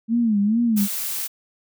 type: tone with vibrato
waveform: sine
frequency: 218.9 Hz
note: A3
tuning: 9 cents flat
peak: -16 dBFS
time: 0.08-0.88 s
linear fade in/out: 50 ms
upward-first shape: sine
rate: 2.3 Hz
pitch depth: 150 cents each way
type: noise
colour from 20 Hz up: blue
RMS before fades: -27 dBFS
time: 0.76-1.28 s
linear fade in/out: 20 ms
effects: none